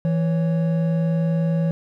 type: tone pair together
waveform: triangle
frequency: 164.82 / 554.4 Hz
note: E3 / C#5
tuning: 0 / 0 cents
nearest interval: octave + major sixth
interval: 2100 cents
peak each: -16 / -27 dBFS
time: 0.05-1.71 s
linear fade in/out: 0 ms
effects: none